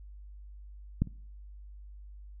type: clicks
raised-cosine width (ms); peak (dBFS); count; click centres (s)
5; -13 / -30; 2; 1.02 / 1.073
effects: noise-tail reverb RT60 0.6 s tail -25 dB re dry + added 50 Hz sine -45 dBFS peak until 2.4 s